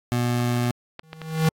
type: tone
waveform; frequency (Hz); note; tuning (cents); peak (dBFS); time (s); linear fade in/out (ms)
25% pulse; 121.3; B2; -31; -17; 0.12-0.71; 0
type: clicks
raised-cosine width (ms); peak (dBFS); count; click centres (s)
0.3; -18; 3; 0.994 / 1.131 / 1.217
type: tone with exponential growth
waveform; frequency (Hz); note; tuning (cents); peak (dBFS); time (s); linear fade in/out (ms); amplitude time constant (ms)
square; 159.2; D#3; +40; -15; 1.03-1.49; 5; 98
effects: AAC 64 kbps